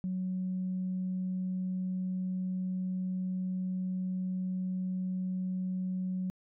sine tone, 185 Hz, F#3, in tune, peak -30 dBFS, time 0.04-6.3 s, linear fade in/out 0 ms, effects tanh soft clip ceiling -26 dBFS

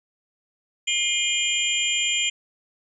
sine tone cluster, 2114 / 2433 / 2897 / 3169 / 7160 Hz, C7 / D#7 / F#7 / G7 / A8, +17 / -39 / -37 / +18 / +29 cents, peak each -32 / -26 / -29 / -25 / -27 dBFS, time 0.87-2.3 s, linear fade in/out 10 ms, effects none

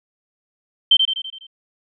sine tone with echo, 3119 Hz, G7, 9 cents flat, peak -8 dBFS, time 0.91-0.97 s, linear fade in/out 5 ms, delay 83 ms, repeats 6, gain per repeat -5 dB, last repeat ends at 1.468 s, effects none

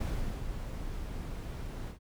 brown noise with ADSR envelope, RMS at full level -32 dBFS, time 0-1.99 s, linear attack 11 ms, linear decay 400 ms, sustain -6 dB, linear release 110 ms, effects none

